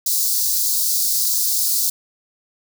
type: high-pass noise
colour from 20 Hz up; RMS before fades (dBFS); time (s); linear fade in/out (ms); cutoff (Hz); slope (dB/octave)
white; -19; 0.06-1.9; 5; 4200; 48
effects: none

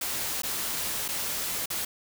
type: noise with dropouts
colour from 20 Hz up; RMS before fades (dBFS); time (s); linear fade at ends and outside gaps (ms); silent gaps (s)
white; -31; 0.01-1.85; 5; 0.42-0.433 / 1.081-1.086 / 1.659-1.702
effects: none

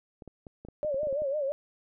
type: clicks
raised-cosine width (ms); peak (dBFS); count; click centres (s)
2; -31; 11; 0.222 / 0.277 / 0.468 / 0.65 / 0.686 / 0.848 / 0.944 / 1.032 / 1.071 / 1.127 / 1.22
type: tone with vibrato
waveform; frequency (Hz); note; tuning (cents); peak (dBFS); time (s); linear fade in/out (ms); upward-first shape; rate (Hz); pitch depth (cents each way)
sine; 574; D5; -40; -27; 0.83-1.52; 0; sine; 6; 120
effects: none

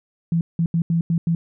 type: tone bursts at uneven times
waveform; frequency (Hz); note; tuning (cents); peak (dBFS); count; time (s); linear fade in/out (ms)
sine; 167.1; E3; +24; -16; 6; 0.32-0.41 / 0.59-0.66 / 0.74-0.82 / 0.9-1.01 / 1.1-1.18 / 1.27-1.35; 2
effects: none

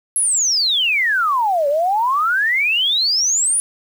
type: exponential two-way sweep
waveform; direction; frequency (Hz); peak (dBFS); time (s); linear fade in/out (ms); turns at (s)
sine; down then up; 11160 to 554.4 to 9950; -14; 0.16-3.6; 0; 1.68
effects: 7-bit

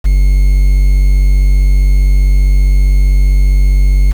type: tone with quantisation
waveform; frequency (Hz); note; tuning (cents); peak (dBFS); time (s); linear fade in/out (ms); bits
triangle; 47.63; G1; -49; -3; 0.04-4.13; 20; 5
effects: none

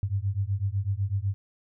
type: beating tone pair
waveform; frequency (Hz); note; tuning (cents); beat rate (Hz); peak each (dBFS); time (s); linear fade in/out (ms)
sine; 95 / 103; F#2 / G#2; +46 / -14; 8; -28; 0.03-1.34; 0
effects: none

